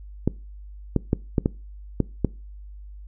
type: clicks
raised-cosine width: 3 ms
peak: -6 dBFS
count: 7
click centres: 0.276 / 0.963 / 1.131 / 1.382 / 1.459 / 2.003 / 2.247 s
effects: noise-tail reverb RT60 0.3 s tail -22 dB re dry + added 50 Hz sine -38 dBFS peak until 3.07 s